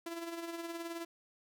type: tone with tremolo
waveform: sawtooth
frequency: 336 Hz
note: E4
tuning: 33 cents sharp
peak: -34 dBFS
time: 0.06-1.05 s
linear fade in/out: 5 ms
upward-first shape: sine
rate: 19 Hz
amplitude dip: 50%
effects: none